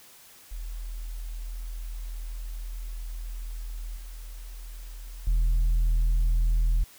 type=tone with level steps; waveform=sine; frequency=40.8 Hz; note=E1; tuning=17 cents flat; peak=-32 / -37 / -17 dBFS; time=0.51-6.84 s; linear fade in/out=10 ms; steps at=3.96 / 5.27 s; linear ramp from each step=5 ms; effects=tanh soft clip ceiling -19 dBFS + white hiss -52 dBFS RMS until 6.98 s